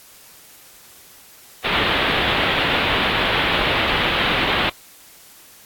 white low-pass noise, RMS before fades -20 dBFS, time 1.64-4.7 s, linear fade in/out 10 ms, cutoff 3600 Hz, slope 48 dB/octave, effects white hiss -46 dBFS RMS until 5.65 s + AAC 64 kbps

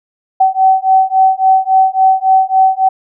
sine beating tone pair, 760 / 763.6 Hz, F#5 / G5, +46 / -46 cents, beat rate 3.6 Hz, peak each -10 dBFS, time 0.4-2.89 s, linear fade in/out 10 ms, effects none

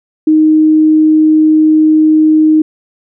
sine tone, 311.1 Hz, D#4, in tune, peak -4 dBFS, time 0.27-2.62 s, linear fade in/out 5 ms, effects none

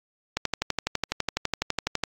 click train, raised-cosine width 0.2 ms, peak -7 dBFS, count 21, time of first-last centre 0.37-2.037 s, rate 12 Hz, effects AAC 48 kbps

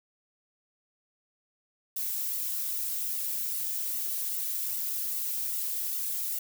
violet noise with flanger, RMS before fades -32 dBFS, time 1.96-6.39 s, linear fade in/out 5 ms, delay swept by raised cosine 1.2 to 3.1 ms, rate 2.5 Hz, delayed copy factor -0.8, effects none

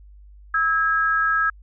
sine tone pair together, 1301 / 1637.4 Hz, E6 / G#6, -23 / -25 cents, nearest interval major third, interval 398 cents, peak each -20 dBFS, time 0.54-1.5 s, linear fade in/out 5 ms, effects added 50 Hz sine -43 dBFS peak until 1.62 s

